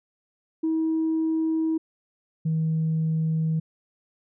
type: tone pair in turn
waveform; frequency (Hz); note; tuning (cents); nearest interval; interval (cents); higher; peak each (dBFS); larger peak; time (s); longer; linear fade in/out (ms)
sine; 320.6 / 159.65; E4 / D#3; -48 / +45; octave; 1207; first; -20; neither; 0.63-1.78 / 2.45-3.6; neither; 10
effects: tanh soft clip ceiling -18 dBFS